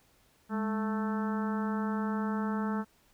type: harmonic tone with a mistuned harmonic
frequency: 220 Hz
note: A3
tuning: in tune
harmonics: 1 / 2 / 3 / 4 / 5 / 6 / 7 / 8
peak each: -30 / -40 / -46 / -40 / -44 / -41 / -46 / -51 dBFS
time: 0.49-2.85 s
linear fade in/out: 50 ms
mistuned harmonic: 1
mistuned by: -88 cents
effects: pink hiss -66 dBFS RMS until 3.13 s